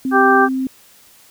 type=tone; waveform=sine; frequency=262.3 Hz; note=C4; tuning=4 cents sharp; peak=-17 dBFS; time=0.05-0.67 s; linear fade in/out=2 ms
type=harmonic tone; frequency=392 Hz; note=G4; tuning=in tune; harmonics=1 / 2 / 3 / 4; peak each=-15 / -15 / -15 / -15 dBFS; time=0.11-0.49 s; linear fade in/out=50 ms
effects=white hiss -48 dBFS RMS until 1.3 s